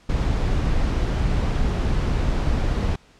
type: noise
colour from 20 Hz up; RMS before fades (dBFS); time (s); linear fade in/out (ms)
brown; -21; 0.09-2.96; 5
effects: pink hiss -54 dBFS RMS until 3.19 s + low-pass 6000 Hz 12 dB/octave